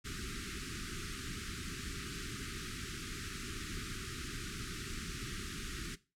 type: band-stop noise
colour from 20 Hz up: pink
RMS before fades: -42 dBFS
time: 0.04-5.96 s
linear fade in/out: 20 ms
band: 410 to 1200 Hz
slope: 96 dB/octave
effects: noise-tail reverb RT60 0.3 s tail -18 dB re dry + low-pass 9000 Hz 12 dB/octave